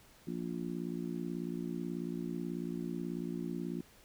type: harmonic tone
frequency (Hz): 58.27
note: A#1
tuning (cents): 0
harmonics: 3 / 4 / 5 / 6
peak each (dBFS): -40 / -41 / -42 / -43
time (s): 0.27-3.81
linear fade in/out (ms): 5
effects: pink hiss -61 dBFS RMS until 4.04 s